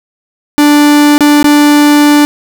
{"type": "tone with dropouts", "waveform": "45% pulse", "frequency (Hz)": 293.7, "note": "D4", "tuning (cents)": 0, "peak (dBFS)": -3, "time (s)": [0.58, 2.25], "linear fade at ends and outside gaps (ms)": 0, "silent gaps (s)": [[1.18, 1.207], [1.428, 1.443]], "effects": []}